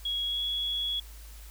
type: tone with pitch glide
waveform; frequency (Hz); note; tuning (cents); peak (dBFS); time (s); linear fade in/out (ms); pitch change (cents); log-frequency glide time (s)
sine; 3322 to 3357; G#7 to G#7; 0 to +18; -28; 0.05-1; 5; +18; 0.25-0.43
effects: added 53 Hz sine -44 dBFS peak until 1.5 s + white hiss -53 dBFS RMS until 1.5 s